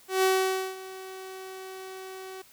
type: tone with ADSR envelope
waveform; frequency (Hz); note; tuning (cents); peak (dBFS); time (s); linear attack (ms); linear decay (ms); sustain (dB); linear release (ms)
sawtooth; 378.3; F#4; +38; -16; 0.08-2.42; 150; 520; -19; 6
effects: white hiss -56 dBFS RMS until 2.52 s